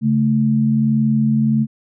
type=tone pair together; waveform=sine; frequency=138.59 / 220 Hz; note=C#3 / A3; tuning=0 / 0 cents; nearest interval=minor sixth; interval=800 cents; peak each=-18 / -14 dBFS; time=0.01-1.67 s; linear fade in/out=50 ms; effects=none

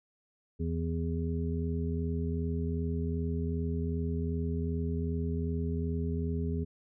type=harmonic tone; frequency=82.6 Hz; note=E2; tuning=4 cents sharp; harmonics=1 / 2 / 3 / 5; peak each=-32 / -35 / -37 / -39 dBFS; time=0.59-6.65 s; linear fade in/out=20 ms; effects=none

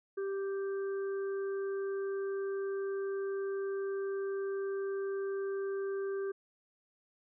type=harmonic tone; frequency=392 Hz; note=G4; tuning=in tune; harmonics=1 / 3 / 4; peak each=-33 / -50 / -49 dBFS; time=0.17-6.32 s; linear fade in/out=10 ms; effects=none

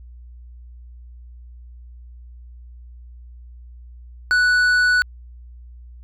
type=tone with tanh clipping; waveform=triangle; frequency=1480 Hz; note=F#6; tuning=in tune; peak=-15 dBFS; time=4.31-5.02 s; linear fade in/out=0 ms; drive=12 dB; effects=added 60 Hz sine -38 dBFS peak until 6.03 s

